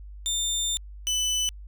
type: tone pair in turn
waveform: 25% pulse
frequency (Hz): 3600 / 3000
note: A7 / F#7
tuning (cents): +39 / +23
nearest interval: minor third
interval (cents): 316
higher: first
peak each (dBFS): -21 / -20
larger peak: second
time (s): 0.26-0.77 / 1.07-1.49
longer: first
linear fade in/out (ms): 0
effects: added 50 Hz sine -39 dBFS peak until 1.67 s